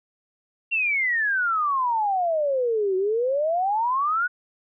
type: exponential two-way sweep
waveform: sine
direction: down then up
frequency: 2765 to 368.2 to 1494 Hz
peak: -20 dBFS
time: 0.71-4.28 s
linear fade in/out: 20 ms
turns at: 2.96 s
effects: none